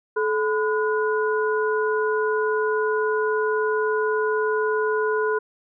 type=tone cluster; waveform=sine; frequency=430.9 / 1007 / 1452 Hz; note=A4 / B5 / F#6; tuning=-36 / +33 / -33 cents; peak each=-21 / -27 / -27 dBFS; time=0.16-5.39 s; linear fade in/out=10 ms; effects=none